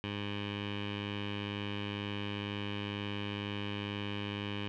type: tone with low-pass filter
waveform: 15% pulse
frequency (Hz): 102.1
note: G#2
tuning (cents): -29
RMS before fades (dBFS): -38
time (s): 0.04-4.68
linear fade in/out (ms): 0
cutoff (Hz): 2900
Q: 5.4
effects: none